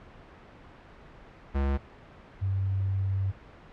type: tone pair in turn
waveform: square / sine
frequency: 69 / 96.63 Hz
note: C#2 / G2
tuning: -7 / -24 cents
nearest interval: tritone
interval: 583 cents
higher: second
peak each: -25 dBFS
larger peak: neither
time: 1.54-1.78 / 2.41-3.32 s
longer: second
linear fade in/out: 20 ms
effects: pink hiss -50 dBFS RMS until 3.72 s + low-pass 2000 Hz 12 dB/octave